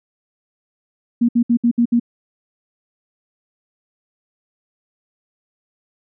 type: tone bursts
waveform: sine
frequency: 236.9 Hz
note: A#3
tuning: 28 cents sharp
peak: -11 dBFS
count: 6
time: 1.21-1.998 s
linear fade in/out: 10 ms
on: 78 ms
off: 64 ms
effects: none